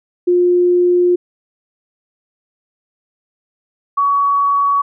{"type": "tone pair in turn", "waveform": "sine", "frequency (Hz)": [355.1, 1127.4], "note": ["F4", "C#6"], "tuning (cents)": [29, 29], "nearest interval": "octave + minor sixth", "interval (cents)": 2000, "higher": "second", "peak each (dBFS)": [-9, -11], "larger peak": "first", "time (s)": [[0.27, 1.16], [3.97, 4.82]], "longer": "first", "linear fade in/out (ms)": 10, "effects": []}